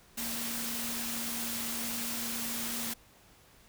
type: tone in noise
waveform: sine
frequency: 233.1 Hz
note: A#3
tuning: in tune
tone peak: -41 dBFS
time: 0.17-2.94 s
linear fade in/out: 10 ms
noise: white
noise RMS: -36 dBFS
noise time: 0.17-2.94 s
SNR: -8 dB
effects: pink hiss -60 dBFS RMS until 3.68 s